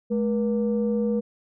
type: tone pair together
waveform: sine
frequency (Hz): 213.7 / 479.7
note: G#3 / A#4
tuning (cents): +50 / +50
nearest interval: octave + major second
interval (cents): 1400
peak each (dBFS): -22 / -24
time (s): 0.1-1.21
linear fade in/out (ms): 20
effects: tanh soft clip ceiling -15 dBFS